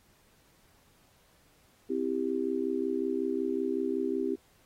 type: chord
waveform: sine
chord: C major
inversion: none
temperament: just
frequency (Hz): 261.6 / 327 / 392.4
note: C4 / E4 / G4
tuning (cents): 0 / -14 / +2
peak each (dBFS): -33 / -33 / -31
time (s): 1.89-4.36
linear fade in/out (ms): 20
effects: pink hiss -65 dBFS RMS until 4.65 s + AAC 48 kbps